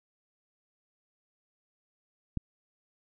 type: click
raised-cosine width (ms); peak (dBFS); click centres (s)
5; -18; 2.373
effects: none